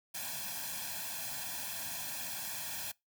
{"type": "noise with comb filter", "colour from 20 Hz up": "white", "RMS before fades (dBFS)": -40, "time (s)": [0.14, 2.92], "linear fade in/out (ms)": 10, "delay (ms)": 1.2, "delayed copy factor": 0.95, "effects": ["noise-tail reverb RT60 0.2 s tail -24 dB re dry", "high-pass 100 Hz 12 dB/octave"]}